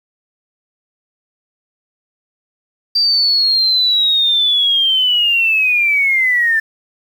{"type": "linear sweep", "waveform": "triangle", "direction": "down", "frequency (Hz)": [4699, 1760], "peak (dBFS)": -7, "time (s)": [2.95, 6.6], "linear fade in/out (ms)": 10, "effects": ["tanh soft clip ceiling -9 dBFS", "7-bit"]}